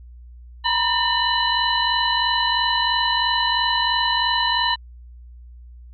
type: tone cluster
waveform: sine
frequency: 941 / 984 / 1807 / 2970 / 4017 Hz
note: A#5 / B5 / A6 / F#7 / B7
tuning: +16 / -7 / +46 / +6 / +29 cents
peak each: -24 dBFS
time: 0.64-4.76 s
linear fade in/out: 20 ms
effects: added 60 Hz sine -39 dBFS peak until 5.93 s